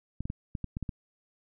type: clicks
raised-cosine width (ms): 5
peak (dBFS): -21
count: 8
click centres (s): 0.206 / 0.255 / 0.301 / 0.552 / 0.643 / 0.769 / 0.827 / 0.892
effects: none